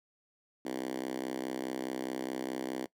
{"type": "tone with high-pass filter", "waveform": "5% pulse", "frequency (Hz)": 64.8, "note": "C2", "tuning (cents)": -16, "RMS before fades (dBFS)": -37, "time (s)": [0.65, 2.86], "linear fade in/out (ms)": 5, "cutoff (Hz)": 290, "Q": 3.1, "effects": ["noise-tail reverb RT60 0.1 s tail -20 dB re dry"]}